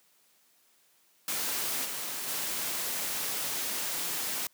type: noise with level steps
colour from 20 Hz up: white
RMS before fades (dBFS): -32 / -36 / -33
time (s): 1.28-4.47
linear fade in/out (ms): 2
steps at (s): 1.84 / 2.27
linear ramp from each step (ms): 20
effects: white hiss -66 dBFS RMS until 4.53 s + high-pass 150 Hz 12 dB/octave